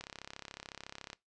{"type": "click train", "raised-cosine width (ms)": 0.2, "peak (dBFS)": -26, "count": 39, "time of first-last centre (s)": [0.01, 1.131], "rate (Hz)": 33.9, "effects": ["noise-tail reverb RT60 0.2 s tail -21 dB re dry", "resampled to 22050 Hz"]}